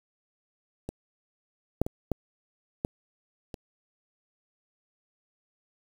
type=clicks; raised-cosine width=2 ms; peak=-21 / -9 / -19 / -13 / -14 / -25 dBFS; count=6; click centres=0.89 / 1.816 / 1.865 / 2.117 / 2.849 / 3.542 s; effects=7-bit